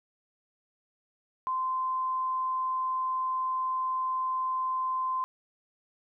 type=tone; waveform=sine; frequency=1036 Hz; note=C6; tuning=17 cents flat; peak=-27 dBFS; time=1.47-5.24 s; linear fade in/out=0 ms; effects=none